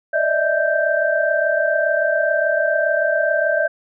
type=tone cluster; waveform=sine; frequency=587 / 614 / 652 / 1566 Hz; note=D5 / D#5 / E5 / G6; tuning=-1 / -23 / -19 / -2 cents; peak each=-22 / -22 / -20 / -20 dBFS; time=0.13-3.68 s; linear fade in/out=10 ms; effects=none